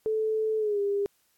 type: tone with pitch glide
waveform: sine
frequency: 436.7 to 402.8 Hz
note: A4 to G4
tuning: -13 to +47 cents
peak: -24 dBFS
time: 0.06-1.06 s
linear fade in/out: 0 ms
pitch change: -140 cents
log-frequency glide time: 0.58-0.8 s
effects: white hiss -69 dBFS RMS until 1.37 s + AAC 64 kbps